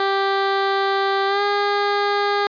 15% pulse tone with pitch glide, 392 to 407 Hz, G4 to G#4, 0 to -35 cents, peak -11 dBFS, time 0-2.47 s, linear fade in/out 2 ms, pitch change +65 cents, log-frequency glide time 1.27-1.42 s, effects resampled to 11025 Hz

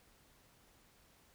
silence, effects pink hiss -67 dBFS RMS until 1.34 s

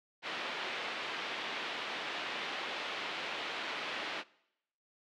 white low-pass noise, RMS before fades -39 dBFS, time 0.22-4.24 s, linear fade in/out 50 ms, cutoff 3400 Hz, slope 24 dB/octave, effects noise-tail reverb RT60 0.8 s tail -22 dB re dry + high-pass 300 Hz 12 dB/octave

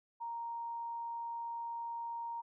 sine tone, 932.3 Hz, A#5, in tune, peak -38 dBFS, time 0.2-2.42 s, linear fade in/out 20 ms, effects none

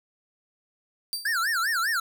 sawtooth tone with exponential decay, 4664 Hz, D8, 13 cents flat, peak -22 dBFS, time 1.13-1.4 s, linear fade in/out 0 ms, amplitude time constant 57 ms
square tone with vibrato, 1568 Hz, G6, in tune, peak -24 dBFS, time 1.25-2 s, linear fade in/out 5 ms, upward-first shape sine, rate 5 Hz, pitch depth 290 cents each way
effects none

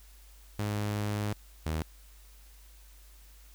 sawtooth tone pair in turn, 104.2 / 78.97 Hz, G#2 / D#2, +6 / +26 cents, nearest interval perfect fourth, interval 480 cents, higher first, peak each -26 dBFS, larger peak neither, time 0.59-1.33 / 1.66-1.82 s, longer first, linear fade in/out 0 ms, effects added 50 Hz sine -52 dBFS peak until 3.54 s + white hiss -60 dBFS RMS until 3.54 s

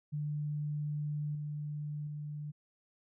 sine tone with level steps, 148.6 Hz, D3, 21 cents sharp, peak -33 / -36 / -38 dBFS, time 0.12-2.52 s, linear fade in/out 20 ms, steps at 1.35 / 2.07 s, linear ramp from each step 2 ms, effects none

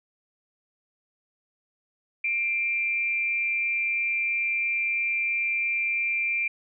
sine tone with amplitude modulation, 2366 Hz, D7, 12 cents sharp, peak -21 dBFS, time 2.24-6.48 s, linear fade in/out 5 ms, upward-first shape sine, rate 229 Hz, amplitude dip 50%, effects none

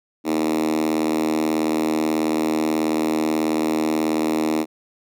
5% pulse tone with high-pass filter, 78.4 Hz, D#2, 14 cents sharp, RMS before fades -21 dBFS, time 0.24-4.66 s, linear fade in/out 50 ms, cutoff 280 Hz, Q 7.7, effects none

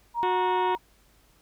sine tone, 942 Hz, A#5, 18 cents sharp, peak -24 dBFS, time 0.14-0.78 s, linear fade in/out 50 ms
harmonic tone, 365.9 Hz, F#4, 19 cents flat, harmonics 1 / 2 / 3 / 4 / 5 / 6 / 7 / 8 / 9 / 10, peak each -27 / -33 / -37 / -39 / -41 / -43 / -44 / -45 / -46 / -47 dBFS, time 0.23-0.75 s, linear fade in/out 0 ms
effects added 50 Hz sine -62 dBFS peak until 1.41 s + pink hiss -62 dBFS RMS until 1.41 s

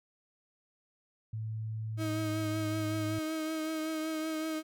sine tone with pitch glide, 110 to 107.24 Hz, A2 to A2, 0 to -44 cents, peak -34 dBFS, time 1.33-3.19 s, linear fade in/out 5 ms, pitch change -44 cents, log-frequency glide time 2.21-2.34 s
35% pulse tone with vibrato, 315.6 Hz, D#4, 25 cents sharp, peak -31 dBFS, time 1.97-4.63 s, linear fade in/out 50 ms, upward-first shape triangle, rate 5.3 Hz, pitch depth 28 cents each way
effects none

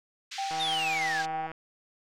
white band-pass noise, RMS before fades -40 dBFS, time 0.31-1.26 s, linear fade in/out 10 ms, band 1600 to 5600 Hz, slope 24 dB/octave
sine tone with tremolo, 784 Hz, G5, in tune, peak -29 dBFS, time 0.38-1.47 s, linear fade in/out 5 ms, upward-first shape sine, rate 6.3 Hz, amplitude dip 25%
click train, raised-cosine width 0.5 ms, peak -25 dBFS, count 163, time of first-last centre 0.51-1.516 s, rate 161 Hz
triangle exponential sweep, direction down, 3786 to 1568 Hz, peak -27 dBFS, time 0.59-1.23 s, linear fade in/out 20 ms
effects none

